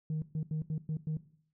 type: tone bursts at uneven times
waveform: sine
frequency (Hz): 155.56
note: D#3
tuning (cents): 0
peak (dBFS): -29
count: 6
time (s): 0.1-0.22 / 0.35-0.43 / 0.51-0.62 / 0.7-0.78 / 0.89-0.97 / 1.07-1.17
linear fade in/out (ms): 2
effects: noise-tail reverb RT60 0.6 s tail -17 dB re dry + tanh soft clip ceiling -29 dBFS